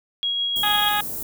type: tone with tremolo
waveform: sine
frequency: 3300 Hz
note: G#7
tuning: 12 cents flat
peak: -20 dBFS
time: 0.23-0.89 s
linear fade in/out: 0 ms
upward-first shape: triangle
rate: 6.4 Hz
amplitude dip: 25%
type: band-stop noise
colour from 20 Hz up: white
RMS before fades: -30 dBFS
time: 0.56-1.23 s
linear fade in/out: 2 ms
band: 490 to 13000 Hz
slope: 12 dB/octave
type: harmonic tone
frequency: 415.6 Hz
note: G#4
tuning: 1 cent sharp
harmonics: 2 / 3 / 4 / 5 / 6 / 7 / 8 / 9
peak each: -23 / -27 / -26 / -36 / -33 / -33 / -29 / -30 dBFS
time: 0.63-1.01 s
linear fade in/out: 5 ms
effects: none